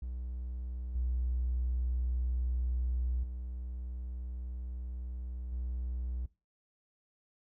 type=tone with level steps; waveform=triangle; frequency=61.74 Hz; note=B1; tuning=in tune; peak=-34 / -26 / -35 / -31 dBFS; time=0.02-6.26 s; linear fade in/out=5 ms; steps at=0.95 / 3.23 / 5.52 s; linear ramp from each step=5 ms; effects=noise-tail reverb RT60 0.3 s tail -22 dB re dry + tanh soft clip ceiling -26 dBFS